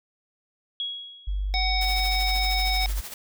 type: tone with exponential decay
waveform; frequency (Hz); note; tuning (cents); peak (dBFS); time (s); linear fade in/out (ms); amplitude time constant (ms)
sine; 3322; G#7; 0; -25; 0.8-1.59; 1; 170
type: tone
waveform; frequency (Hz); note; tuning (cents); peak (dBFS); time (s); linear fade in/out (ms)
sine; 49; G1; 0; -24; 1.27-3.01; 10
type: harmonic tone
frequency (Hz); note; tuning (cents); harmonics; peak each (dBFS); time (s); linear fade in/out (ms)
749; F#5; +21; 1 / 3 / 5 / 7; -29 / -29 / -29 / -29; 1.54-2.86; 0
type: noise with tremolo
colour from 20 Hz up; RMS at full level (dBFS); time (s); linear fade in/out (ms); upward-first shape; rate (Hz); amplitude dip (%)
white; -36; 1.81-3.14; 2; sine; 13; 60
effects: none